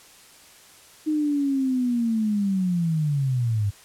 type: linear sweep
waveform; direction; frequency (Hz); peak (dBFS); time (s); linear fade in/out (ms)
sine; down; 311.1 to 98; -20; 1.06-3.71; 20
effects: white hiss -50 dBFS RMS until 3.84 s + low-pass 11000 Hz 12 dB/octave